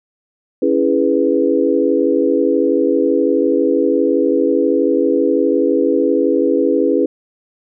sine chord, C# minor seventh, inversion none, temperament equal, 277.2 / 329.6 / 415.3 / 493.9 Hz, C#4 / E4 / G#4 / B4, 0 / 0 / 0 / 0 cents, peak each -17 dBFS, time 0.62-7.06 s, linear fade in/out 5 ms, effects none

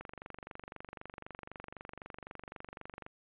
click train, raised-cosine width 0.5 ms, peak -29 dBFS, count 74, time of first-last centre 0.01-3.064 s, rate 23.9 Hz, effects resampled to 8000 Hz

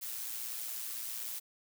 blue noise with amplitude modulation, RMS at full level -38 dBFS, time 0.01-1.4 s, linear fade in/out 20 ms, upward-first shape sine, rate 116 Hz, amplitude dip 45%, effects none

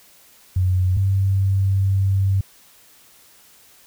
sine tone pair in turn, 92 / 97.01 Hz, F#2 / G2, -9 / -18 cents, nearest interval minor second, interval 91 cents, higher second, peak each -15 dBFS, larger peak neither, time 0.56-0.97 / 0.97-2.41 s, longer second, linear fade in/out 5 ms, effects white hiss -51 dBFS RMS until 3.86 s

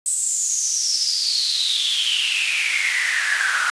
pink noise with high-pass filter sweep, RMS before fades -21 dBFS, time 0.06-3.7 s, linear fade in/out 0 ms, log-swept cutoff 8300 to 1400 Hz, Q 9.6, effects resampled to 22050 Hz

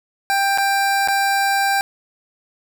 25% pulse tone with dropouts, 790 Hz, G5, 13 cents sharp, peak -12 dBFS, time 0.3-1.81 s, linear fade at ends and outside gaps 0 ms, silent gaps 0.576-0.583 / 1.075-1.084 s, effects none

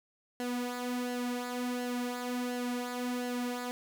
sawtooth tone with flanger, 246.1 Hz, B3, 6 cents flat, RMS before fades -35 dBFS, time 0.4-3.71 s, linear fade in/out 0 ms, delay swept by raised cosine 0.83 to 3.73 ms, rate 1.4 Hz, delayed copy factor -0.6, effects none

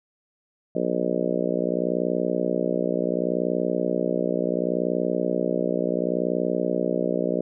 harmonic tone, 60.7 Hz, B1, 29 cents flat, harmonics 3 / 4 / 5 / 6 / 7 / 8 / 9 / 10, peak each -30 / -30 / -30 / -30 / -30 / -30 / -30 / -30 dBFS, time 0.75-7.41 s, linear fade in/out 5 ms, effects none

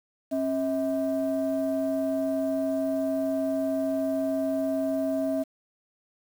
sine tone pair together, 270.3 / 643 Hz, C#4 / E5, -44 / -43 cents, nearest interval octave + minor third, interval 1501 cents, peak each -26 dBFS, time 0.31-5.44 s, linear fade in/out 20 ms, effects tanh soft clip ceiling -19 dBFS + 8-bit

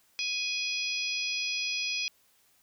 harmonic tone, 832 Hz, G#5, 3 cents sharp, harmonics 3 / 4 / 5 / 6 / 7, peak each -32 / -37 / -41 / -35 / -41 dBFS, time 0.19-2.08 s, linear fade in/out 0 ms, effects white hiss -66 dBFS RMS until 2.62 s

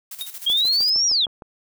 blue noise with tremolo, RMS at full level -34 dBFS, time 0.11-0.9 s, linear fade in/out 5 ms, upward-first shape square, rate 13 Hz, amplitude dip 65%
square tone with exponential decay, 3729 Hz, A#7, in tune, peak -24 dBFS, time 0.21-0.34 s, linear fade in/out 0 ms, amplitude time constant 28 ms
sine linear two-way sweep, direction up then down, 3186 to 5770 to 3186 Hz, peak -16 dBFS, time 0.46-1.26 s, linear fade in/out 10 ms, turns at 1.07 s
click train, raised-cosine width 1 ms, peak -24 dBFS, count 7, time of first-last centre 0.5-1.422 s, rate 6.51 Hz
effects none

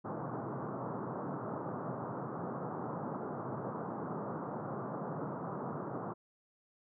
pink band-pass noise, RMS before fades -40 dBFS, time 0.04-6.14 s, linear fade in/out 20 ms, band 120 to 1300 Hz, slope 48 dB/octave, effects none

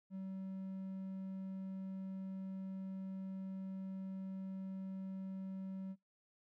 triangle tone, 190.8 Hz, G3, 47 cents flat, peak -40 dBFS, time 0.1-5.96 s, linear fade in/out 50 ms, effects noise-tail reverb RT60 0.2 s tail -26 dB re dry

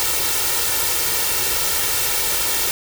white noise with comb filter, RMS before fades -20 dBFS, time 0-2.71 s, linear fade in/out 0 ms, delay 2.2 ms, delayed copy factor +0.65, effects none

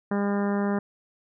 harmonic tone, 201.8 Hz, G#3, 49 cents flat, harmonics 1 / 2 / 3 / 4 / 5 / 6 / 7 / 8 / 9, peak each -24 / -30 / -34 / -36 / -38 / -40 / -41 / -42 / -43 dBFS, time 0.11-0.79 s, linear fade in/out 5 ms, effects none

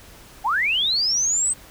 sine linear sweep, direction up, 740 to 8360 Hz, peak -18 dBFS, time 0.44-1.54 s, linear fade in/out 20 ms, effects added 50 Hz sine -52 dBFS peak until 1.7 s + pink hiss -46 dBFS RMS until 1.7 s

